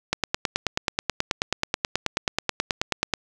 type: click train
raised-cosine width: 0.2 ms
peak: -4 dBFS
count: 29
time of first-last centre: 0.13-3.138 s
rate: 9.31 Hz
effects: none